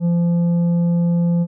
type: tone with tanh clipping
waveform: sine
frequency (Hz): 171.8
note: F3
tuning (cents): -28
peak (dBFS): -15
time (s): 0-1.47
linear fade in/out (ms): 50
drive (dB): 6
effects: none